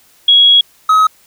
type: tone pair in turn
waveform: sine / triangle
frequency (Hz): 3322 / 1273.4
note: G#7 / D#6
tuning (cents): 0 / +40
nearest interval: octave + perfect fourth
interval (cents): 1660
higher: first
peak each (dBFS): -4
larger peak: neither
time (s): 0.28-0.61 / 0.89-1.07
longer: first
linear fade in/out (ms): 5
effects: white hiss -49 dBFS RMS until 1.26 s